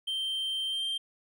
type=tone with pitch glide; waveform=triangle; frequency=3136 to 3163 Hz; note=G7 to G7; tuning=0 to +15 cents; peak=-28 dBFS; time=0.07-0.98 s; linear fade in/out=10 ms; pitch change=+15 cents; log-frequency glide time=0.67-0.85 s; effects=none